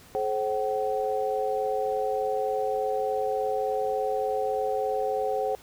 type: tone cluster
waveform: sine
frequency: 428.6 / 532 / 760 Hz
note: A4 / C5 / F#5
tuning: -45 / +29 / +46 cents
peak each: -29 dBFS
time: 0.15-5.55 s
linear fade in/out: 0 ms
effects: pink hiss -52 dBFS RMS until 5.62 s